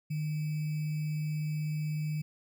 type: tone with sample-and-hold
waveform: sine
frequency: 152.7 Hz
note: D#3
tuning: 32 cents flat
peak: -30 dBFS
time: 0.1-2.22 s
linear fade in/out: 10 ms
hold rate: 2450 Hz
effects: none